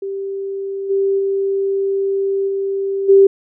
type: tone with level steps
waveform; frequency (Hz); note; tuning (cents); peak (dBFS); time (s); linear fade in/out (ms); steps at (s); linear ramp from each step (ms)
sine; 392; G4; 0; -21 / -13 / -15 / -17 / -5; 0.02-3.27; 5; 0.89 / 1.18 / 2.47 / 3.08; 20
effects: none